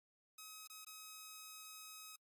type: tone with dropouts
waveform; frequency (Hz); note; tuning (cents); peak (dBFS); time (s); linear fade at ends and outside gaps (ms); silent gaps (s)
5% pulse; 1271; D#6; +36; -40; 0.38-2.16; 5; 0.675-0.698 / 0.848-0.866
effects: AAC 64 kbps

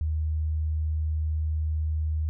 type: tone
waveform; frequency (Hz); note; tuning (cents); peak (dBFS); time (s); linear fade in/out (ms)
sine; 77.78; D#2; 0; -24; 0.01-2.29; 0
effects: none

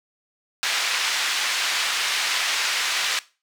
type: band-pass noise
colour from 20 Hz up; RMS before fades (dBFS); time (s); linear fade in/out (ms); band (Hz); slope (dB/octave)
pink; -24; 0.63-3.19; 0; 1700 to 5500; 12
effects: noise-tail reverb RT60 0.3 s tail -18 dB re dry

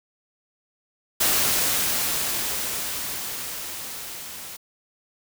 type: noise with level ramp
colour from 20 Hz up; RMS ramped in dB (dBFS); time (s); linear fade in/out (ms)
white; -20 to -38; 1.2-4.57; 10
effects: none

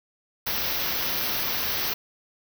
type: band-stop noise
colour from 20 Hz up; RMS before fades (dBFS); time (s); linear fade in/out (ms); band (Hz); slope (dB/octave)
white; -27; 0.46-1.94; 10; 6000 to 12000; 96
effects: none

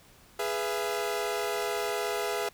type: chord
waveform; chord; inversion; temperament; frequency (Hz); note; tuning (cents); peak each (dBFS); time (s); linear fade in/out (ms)
sawtooth; E major; first; equal with one note detuned; 415.3 / 493.9 / 674.3; G#4 / B4 / E5; 0 / 0 / +39; -28 / -31 / -30; 0.39-2.49; 5
effects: pink hiss -57 dBFS RMS until 2.53 s

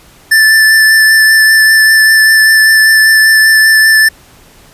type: tone with vibrato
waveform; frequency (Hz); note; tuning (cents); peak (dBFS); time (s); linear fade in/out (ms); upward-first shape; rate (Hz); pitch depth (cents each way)
square; 1760; A6; 0; -4; 0.31-4.09; 10; triangle; 5.1; 16
effects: pink hiss -41 dBFS RMS until 4.73 s + resampled to 32000 Hz

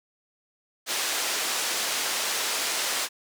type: band-pass noise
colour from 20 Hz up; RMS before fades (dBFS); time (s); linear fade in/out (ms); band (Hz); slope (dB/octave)
white; -28; 0.86-3.09; 50; 380 to 7500; 12
effects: none

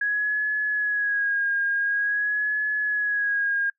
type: tone with vibrato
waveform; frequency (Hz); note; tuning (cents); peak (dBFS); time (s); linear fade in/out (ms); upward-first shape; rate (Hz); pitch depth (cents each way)
sine; 1661.2; G#6; 0; -21; 0.01-3.7; 5; sine; 0.47; 43
effects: noise-tail reverb RT60 0.1 s tail -22 dB re dry

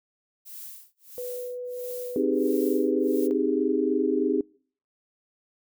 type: noise with tremolo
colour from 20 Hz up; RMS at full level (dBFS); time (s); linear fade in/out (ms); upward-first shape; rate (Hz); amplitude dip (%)
violet; -40; 0.45-3.28; 20; sine; 1.5; 100
type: tone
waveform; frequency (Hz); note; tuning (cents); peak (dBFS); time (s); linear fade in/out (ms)
sine; 494.7; B4; +3; -31; 1.18-3.31; 0
type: chord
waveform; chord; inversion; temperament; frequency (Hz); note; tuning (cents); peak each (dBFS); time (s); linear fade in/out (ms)
sine; Ab major seventh; first; equal; 261.6 / 311.1 / 392 / 415.3; C4 / Eb4 / G4 / Ab4; 0 / 0 / 0 / 0; -27; 2.16-4.41; 2
effects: noise-tail reverb RT60 0.5 s tail -25 dB re dry

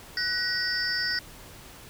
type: tone cluster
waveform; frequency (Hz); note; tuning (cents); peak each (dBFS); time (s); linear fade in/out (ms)
sine; 1490 / 1901 / 4718 / 5290; F#6 / A#6 / D8 / E8; +12 / +33 / +7 / +5; -31; 0.17-1.19; 2
effects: pink hiss -47 dBFS RMS until 1.89 s

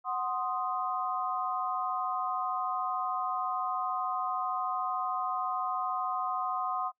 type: chord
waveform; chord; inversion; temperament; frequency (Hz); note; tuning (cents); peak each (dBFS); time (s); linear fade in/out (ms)
sine; C diminished; second; equal; 740 / 1046.5 / 1244.5; Gb5 / C6 / Eb6; 0 / 0 / 0; -34; 0.04-6.92; 50
effects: noise-tail reverb RT60 0.1 s tail -23 dB re dry

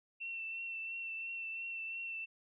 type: tone with vibrato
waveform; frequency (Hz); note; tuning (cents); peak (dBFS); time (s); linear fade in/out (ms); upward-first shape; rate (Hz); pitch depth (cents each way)
sine; 2695; E7; +38; -39; 0.2-2.26; 20; triangle; 2.9; 25
effects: none

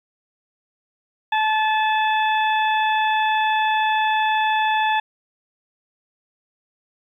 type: harmonic tone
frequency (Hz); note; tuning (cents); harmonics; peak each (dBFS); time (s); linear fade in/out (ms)
867; A5; -26; 1 / 2 / 3 / 4; -18 / -24 / -28 / -30; 1.32-5; 5
effects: 9-bit

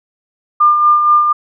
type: tone with tremolo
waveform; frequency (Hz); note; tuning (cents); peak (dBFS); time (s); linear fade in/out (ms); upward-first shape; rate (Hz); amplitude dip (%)
sine; 1200; D6; +37; -5; 0.6-1.33; 10; sine; 4.2; 45
effects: none

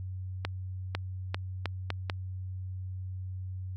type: accelerating click train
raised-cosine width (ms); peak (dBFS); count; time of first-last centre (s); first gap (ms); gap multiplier
0.3; -15; 6; 0.45-2.098; 500; 0.79
effects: added 93 Hz sine -35 dBFS peak until 3.76 s

